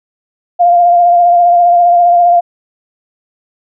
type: tone with vibrato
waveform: sine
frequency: 698.5 Hz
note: F5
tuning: in tune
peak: -4 dBFS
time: 0.59-2.41 s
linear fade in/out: 20 ms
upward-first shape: triangle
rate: 15 Hz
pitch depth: 33 cents each way
effects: none